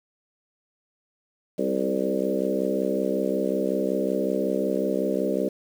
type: harmonic tone with a mistuned harmonic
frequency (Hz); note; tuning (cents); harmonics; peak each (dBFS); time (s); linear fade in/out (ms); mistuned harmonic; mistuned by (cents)
65.41; C2; 0; 3 / 4 / 5 / 6 / 7 / 8 / 9; -30 / -30 / -30 / -30 / -30 / -30 / -30; 1.58-5.49; 10; 7; -18
effects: 8-bit